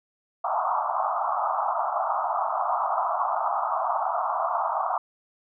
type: band-pass noise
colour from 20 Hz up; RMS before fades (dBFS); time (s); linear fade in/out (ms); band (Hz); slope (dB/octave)
pink; -26; 0.44-4.98; 5; 650 to 1300; 96
effects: none